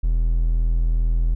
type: tone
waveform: triangle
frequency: 41.2 Hz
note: E1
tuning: in tune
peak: -14 dBFS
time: 0.03-1.35 s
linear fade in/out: 10 ms
effects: none